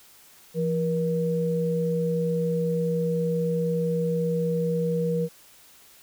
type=tone pair together; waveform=sine; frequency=169 / 476.9 Hz; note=E3 / A#4; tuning=+43 / +39 cents; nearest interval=octave + tritone; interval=1796 cents; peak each=-25 dBFS; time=0.54-5.29 s; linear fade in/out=50 ms; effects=white hiss -53 dBFS RMS until 6.02 s